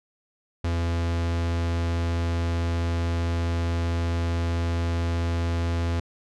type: tone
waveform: 45% pulse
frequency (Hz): 84.6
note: E2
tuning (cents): +45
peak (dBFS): -23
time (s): 0.64-6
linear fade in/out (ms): 5
effects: low-pass 6000 Hz 12 dB/octave